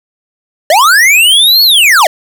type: linear two-way sweep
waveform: square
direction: up then down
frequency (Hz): 572 to 4435 to 572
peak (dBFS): -4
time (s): 0.7-2.07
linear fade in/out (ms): 2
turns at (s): 1.63
effects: none